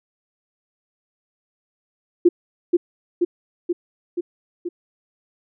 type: tone with echo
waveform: sine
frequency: 349.2 Hz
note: F4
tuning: in tune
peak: -8 dBFS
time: 2.25-2.29 s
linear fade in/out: 10 ms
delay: 480 ms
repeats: 5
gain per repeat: -3 dB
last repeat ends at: 4.69 s
effects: none